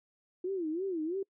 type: tone with vibrato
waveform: sine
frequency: 347.5 Hz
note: F4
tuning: 9 cents flat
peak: -31 dBFS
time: 0.44-1.23 s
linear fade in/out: 5 ms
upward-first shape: sine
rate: 3 Hz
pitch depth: 210 cents each way
effects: noise-tail reverb RT60 0.1 s tail -25 dB re dry